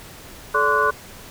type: tone cluster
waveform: sine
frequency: 432 / 578 / 1039 / 1143 / 1474 Hz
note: A4 / D5 / C6 / D6 / F#6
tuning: -32 / -28 / -12 / -47 / -7 cents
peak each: -23 / -26 / -21 / -22 / -20 dBFS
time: 0.54-0.91 s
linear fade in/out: 10 ms
effects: pink hiss -41 dBFS RMS until 1.3 s